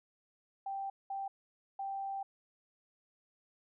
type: tone bursts at uneven times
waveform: sine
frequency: 784 Hz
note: G5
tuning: in tune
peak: -36 dBFS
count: 3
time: 0.66-0.9 / 1.1-1.28 / 1.79-2.23 s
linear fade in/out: 5 ms
effects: none

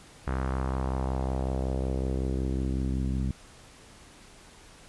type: tone with low-pass filter sweep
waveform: sawtooth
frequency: 65.41 Hz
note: C2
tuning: in tune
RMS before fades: -29 dBFS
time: 0.27-3.31 s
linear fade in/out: 0 ms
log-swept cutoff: 1500 to 210 Hz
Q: 1.9
effects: pink hiss -52 dBFS RMS until 4.88 s + resampled to 24000 Hz

